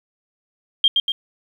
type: tone with echo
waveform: sine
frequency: 3200 Hz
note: G7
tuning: 35 cents sharp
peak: -10 dBFS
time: 0.84-0.88 s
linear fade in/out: 2 ms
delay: 120 ms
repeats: 2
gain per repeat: -4 dB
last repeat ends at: 1.12 s
effects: 8-bit